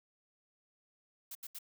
blue noise bursts, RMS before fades -45 dBFS, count 3, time 1.31-1.588 s, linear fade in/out 5 ms, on 42 ms, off 76 ms, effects none

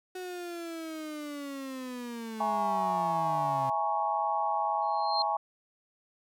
35% pulse linear sweep, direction down, 370 to 130 Hz, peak -35 dBFS, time 0.15-3.7 s, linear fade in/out 5 ms
sine chord, A# half-diminished seventh, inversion second, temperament equal, 659.3 / 830.6 / 932.3 / 1108.7 Hz, E5 / G#5 / A#5 / C#6, 0 / 0 / 0 / 0 cents, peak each -35 / -29 / -35 / -33 dBFS, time 2.4-5.37 s, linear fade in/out 5 ms
sine tone with exponential growth, 4186 Hz, C8, in tune, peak -25 dBFS, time 4.82-5.22 s, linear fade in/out 2 ms, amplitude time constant 86 ms
effects none

